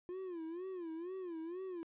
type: tone with vibrato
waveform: triangle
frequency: 349.2 Hz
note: F4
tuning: in tune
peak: -39 dBFS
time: 0.09-1.83 s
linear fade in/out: 0 ms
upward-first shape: sine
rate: 2.1 Hz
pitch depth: 150 cents each way
effects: resampled to 8000 Hz + 13-bit